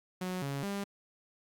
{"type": "tone with pitch steps", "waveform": "sawtooth", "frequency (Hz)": [183.4, 139.4, 199.9], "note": ["F#3", "C#3", "G3"], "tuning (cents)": [-15, 10, 34], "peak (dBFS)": -30, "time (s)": [0.21, 0.84], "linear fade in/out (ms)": 5, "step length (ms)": 210, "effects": ["Opus 48 kbps"]}